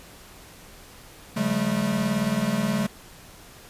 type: tone cluster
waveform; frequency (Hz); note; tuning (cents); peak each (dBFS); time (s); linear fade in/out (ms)
square; 139.4 / 177.9 / 197.5 / 216.1; C#3 / F3 / G3 / A3; +10 / +32 / +13 / -31; -32 / -32 / -28 / -26; 1.36-2.87; 10
effects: pink hiss -47 dBFS RMS until 3.69 s + resampled to 32000 Hz